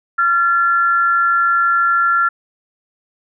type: tone pair together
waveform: sine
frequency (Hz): 1373.5 / 1726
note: F6 / A6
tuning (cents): -29 / -34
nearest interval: major third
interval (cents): 395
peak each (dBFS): -12 / -20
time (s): 0.18-2.29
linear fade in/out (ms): 10
effects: none